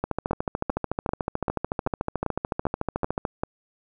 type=two click trains; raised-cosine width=1 ms; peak=-11 / -11 dBFS; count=45 / 9; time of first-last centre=0.04-3.252 / 0.31-3.435 s; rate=13.7 / 2.56 Hz; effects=none